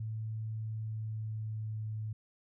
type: tone with pitch glide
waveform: sine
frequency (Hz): 110 to 108.55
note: A2 to A2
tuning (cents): 0 to -23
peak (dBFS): -35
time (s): 0-2.13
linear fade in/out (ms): 5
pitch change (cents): -23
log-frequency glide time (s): 0.52-1.86
effects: none